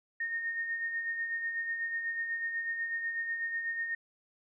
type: tone with tremolo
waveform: sine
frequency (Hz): 1841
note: A#6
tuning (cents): -22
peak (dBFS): -30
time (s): 0.2-3.95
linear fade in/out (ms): 5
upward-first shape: sine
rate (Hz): 8.1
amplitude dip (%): 45
effects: none